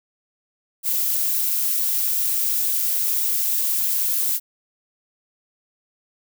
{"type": "noise with amplitude modulation", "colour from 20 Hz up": "violet", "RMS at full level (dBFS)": -19, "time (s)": [0.83, 4.4], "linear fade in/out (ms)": 50, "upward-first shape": "sine", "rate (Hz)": 260, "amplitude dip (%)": 55, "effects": []}